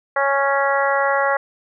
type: harmonic tone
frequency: 277.2 Hz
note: C#4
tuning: in tune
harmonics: 2 / 3 / 4 / 5 / 6 / 7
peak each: -20 / -22 / -23 / -24 / -25 / -25 dBFS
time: 0.16-1.37 s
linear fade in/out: 5 ms
effects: none